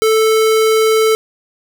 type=tone; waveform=square; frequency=440 Hz; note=A4; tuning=in tune; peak=-10 dBFS; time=0.02-1.15 s; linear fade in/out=0 ms; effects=8-bit